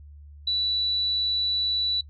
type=tone; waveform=sine; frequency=3951 Hz; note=B7; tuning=in tune; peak=-22 dBFS; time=0.47-2.01 s; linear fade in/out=5 ms; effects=noise-tail reverb RT60 0.1 s tail -24 dB re dry + added 73 Hz sine -43 dBFS peak until 2.09 s